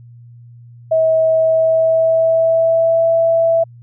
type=tone with pitch glide; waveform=sine; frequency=643 to 661.8 Hz; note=E5 to E5; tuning=-43 to +7 cents; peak=-10 dBFS; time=0.91-3.64 s; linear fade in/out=10 ms; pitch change=+50 cents; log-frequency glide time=1.32-3.08 s; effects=added 119 Hz sine -37 dBFS peak until 3.82 s

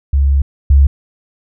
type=tone pair in turn; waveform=sine; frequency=69.3 / 69.3 Hz; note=C#2 / C#2; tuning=0 / 0 cents; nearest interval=unison; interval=0 cents; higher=neither; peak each=-8 / -4 dBFS; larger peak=second; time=0.13-0.42 / 0.7-0.87 s; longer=first; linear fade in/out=5 ms; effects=none

